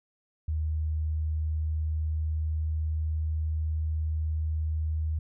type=tone with pitch glide; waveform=sine; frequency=77.78 to 78.28 Hz; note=D#2 to D#2; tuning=0 to +11 cents; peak=-26 dBFS; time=0.48-5.19 s; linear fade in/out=5 ms; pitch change=+11 cents; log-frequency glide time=0.93-3.16 s; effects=none